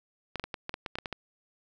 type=clicks; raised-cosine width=0.3 ms; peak=-18 dBFS; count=11; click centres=0.357 / 0.397 / 0.44 / 0.542 / 0.694 / 0.741 / 0.862 / 0.955 / 0.986 / 1.058 / 1.127 s; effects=none